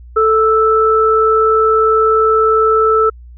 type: tone pair together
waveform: sine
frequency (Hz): 440 / 1318.5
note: A4 / E6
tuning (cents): 0 / 0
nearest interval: octave + perfect fifth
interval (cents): 1900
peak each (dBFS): -11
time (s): 0.16-3.1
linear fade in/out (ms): 10
effects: added 60 Hz sine -33 dBFS peak until 3.37 s